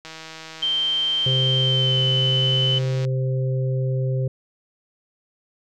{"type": "click train", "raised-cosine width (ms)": 0.2, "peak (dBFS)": -20, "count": 481, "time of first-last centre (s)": [0.05, 3.05], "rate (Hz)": 160}
{"type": "tone with pitch glide", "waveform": "sine", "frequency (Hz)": [3136, 3029], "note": ["G7", "F#7"], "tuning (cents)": [0, 40], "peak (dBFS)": -19, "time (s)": [0.62, 2.79], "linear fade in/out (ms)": 10, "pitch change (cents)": -60, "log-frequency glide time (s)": [1.6, 2.04]}
{"type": "harmonic tone", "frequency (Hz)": 130.81, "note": "C3", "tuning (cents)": 0, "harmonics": [1, 3, 4], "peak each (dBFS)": [-20, -32, -31], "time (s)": [1.26, 4.28], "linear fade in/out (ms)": 5}
{"effects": []}